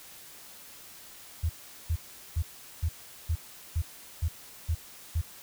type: tone bursts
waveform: sine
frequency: 81.4 Hz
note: E2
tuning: 21 cents flat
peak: -24 dBFS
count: 9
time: 1.43-5.215 s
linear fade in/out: 10 ms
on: 65 ms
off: 400 ms
effects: white hiss -49 dBFS RMS until 5.42 s